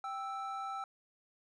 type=tone pair together; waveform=triangle; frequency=784.6 / 1318.5 Hz; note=G5 / E6; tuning=+1 / 0 cents; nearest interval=major sixth; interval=899 cents; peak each=-39 / -38 dBFS; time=0.04-0.84 s; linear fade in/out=2 ms; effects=resampled to 22050 Hz + 12-bit